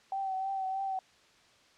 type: tone with vibrato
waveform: sine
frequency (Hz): 769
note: G5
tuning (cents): -33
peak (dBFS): -31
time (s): 0.12-0.99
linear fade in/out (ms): 2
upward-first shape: triangle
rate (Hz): 3.2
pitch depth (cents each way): 35
effects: white hiss -62 dBFS RMS until 1.77 s + low-pass 5000 Hz 12 dB/octave